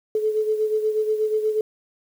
sine beating tone pair, 430.2 / 438.5 Hz, A4 / A4, -39 / -6 cents, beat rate 8.3 Hz, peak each -20 / -27 dBFS, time 0.15-1.61 s, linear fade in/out 2 ms, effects 8-bit

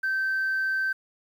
sine tone, 1551 Hz, G6, 19 cents flat, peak -22 dBFS, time 0.03-0.93 s, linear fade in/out 10 ms, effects tanh soft clip ceiling -21 dBFS + 9-bit

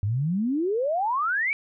sine exponential sweep, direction up, 95.5 to 2337 Hz, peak -22 dBFS, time 0.03-1.53 s, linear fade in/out 0 ms, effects none

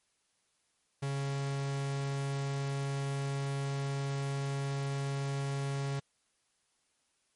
45% pulse tone, 138.59 Hz, C#3, in tune, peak -32 dBFS, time 1.02-6 s, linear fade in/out 10 ms, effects white hiss -75 dBFS RMS until 7.35 s + MP3 48 kbps

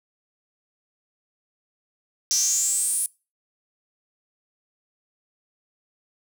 sawtooth tone with high-pass filter sweep, 392 Hz, G4, in tune, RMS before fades -23 dBFS, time 2.31-3.06 s, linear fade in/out 0 ms, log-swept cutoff 5700 to 10000 Hz, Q 9.6, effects noise-tail reverb RT60 0.3 s tail -23 dB re dry

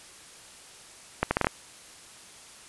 accelerating click train, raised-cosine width 0.5 ms, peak -7 dBFS, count 6, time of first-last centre 1.23-1.469 s, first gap 80 ms, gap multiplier 0.74, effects white hiss -49 dBFS RMS until 2.68 s + resampled to 24000 Hz

